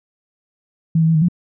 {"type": "tone with pitch steps", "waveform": "sine", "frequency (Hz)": [162.9, 160.9, 163.3, 155.4, 175.2], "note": ["E3", "E3", "E3", "D#3", "F3"], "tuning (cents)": [-20, -42, -16, -2, 6], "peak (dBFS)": -11, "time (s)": [0.95, 1.285], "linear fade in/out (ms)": 5, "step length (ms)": 67, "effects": []}